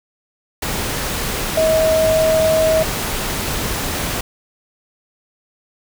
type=tone in noise; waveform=sine; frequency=637 Hz; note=D#5; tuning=41 cents sharp; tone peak=-12 dBFS; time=1.57-2.83 s; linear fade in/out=5 ms; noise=pink; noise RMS=-22 dBFS; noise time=0.62-4.21 s; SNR=+7 dB; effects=none

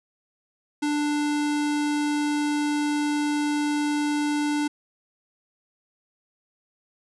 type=tone; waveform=square; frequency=295.1 Hz; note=D4; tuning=8 cents sharp; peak=-23 dBFS; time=0.82-4.68 s; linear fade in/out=10 ms; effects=resampled to 24000 Hz

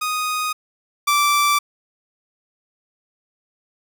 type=tone pair in turn; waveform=sawtooth; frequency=1244.5 / 1166.9 Hz; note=D#6 / D6; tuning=0 / -11 cents; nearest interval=minor second; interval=111 cents; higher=first; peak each=-17 / -11 dBFS; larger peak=second; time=0.01-0.53 / 1.07-1.59 s; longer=neither; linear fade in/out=10 ms; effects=none

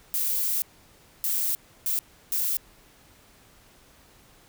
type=noise bursts at uneven times; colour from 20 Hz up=violet; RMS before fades=-26 dBFS; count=4; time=0.14-0.62 / 1.24-1.55 / 1.86-1.99 / 2.32-2.57 s; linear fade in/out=0 ms; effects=pink hiss -56 dBFS RMS until 4.48 s

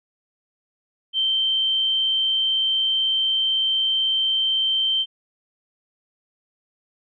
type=tone; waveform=sine; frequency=3121 Hz; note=G7; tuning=8 cents flat; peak=-18 dBFS; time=1.13-5.06 s; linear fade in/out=50 ms; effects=none

